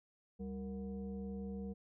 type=tone with frequency modulation; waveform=sine; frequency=196.6 Hz; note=G3; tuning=5 cents sharp; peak=-40 dBFS; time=0.39-1.74 s; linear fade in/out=20 ms; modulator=268 Hz; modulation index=0.83; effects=none